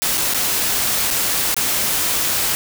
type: noise with dropouts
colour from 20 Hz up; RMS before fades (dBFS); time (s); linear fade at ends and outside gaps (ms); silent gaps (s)
white; -19; 0.02-2.55; 0; 0.174-0.178 / 0.337-0.345 / 1.104-1.109 / 1.544-1.566
effects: none